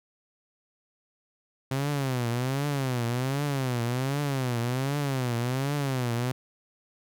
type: tone with vibrato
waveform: sawtooth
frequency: 130.81 Hz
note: C3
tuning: in tune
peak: -22 dBFS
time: 1.71-6.32 s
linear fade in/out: 5 ms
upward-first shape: triangle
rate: 1.3 Hz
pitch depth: 210 cents each way
effects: none